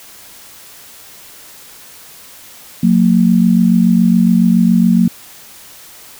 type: tone pair together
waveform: sine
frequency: 181.36 / 228.5 Hz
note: F#3 / A#3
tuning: -34 / -34 cents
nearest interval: major third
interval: 400 cents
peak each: -10 dBFS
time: 2.83-5.08 s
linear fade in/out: 5 ms
effects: white hiss -38 dBFS RMS until 6.19 s